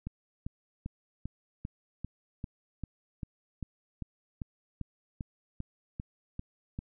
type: click train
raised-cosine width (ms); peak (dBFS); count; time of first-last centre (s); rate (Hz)
5; -24; 18; 0.07-6.789; 2.53
effects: none